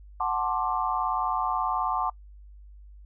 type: chord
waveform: sine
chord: D dominant seventh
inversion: first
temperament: equal with one note detuned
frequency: 740 / 880 / 1056.2 / 1174.7 Hz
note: F#5 / A5 / C6 / D6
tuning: 0 / 0 / +16 / 0 cents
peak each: -30 dBFS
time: 0.2-2.1 s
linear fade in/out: 5 ms
effects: noise-tail reverb RT60 0.1 s tail -24 dB re dry + added 50 Hz sine -45 dBFS peak until 3.05 s